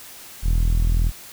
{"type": "tone with low-pass filter", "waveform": "sawtooth", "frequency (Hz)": 40.96, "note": "E1", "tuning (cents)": -10, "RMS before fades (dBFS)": -18, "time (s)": [0.42, 1.12], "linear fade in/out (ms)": 50, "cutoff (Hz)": 130, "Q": 0.53, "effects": ["white hiss -41 dBFS RMS until 1.32 s"]}